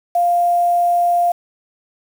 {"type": "tone with quantisation", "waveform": "sine", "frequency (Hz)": 698.5, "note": "F5", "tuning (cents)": 0, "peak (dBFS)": -12, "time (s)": [0.15, 1.32], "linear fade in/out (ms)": 5, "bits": 6, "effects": []}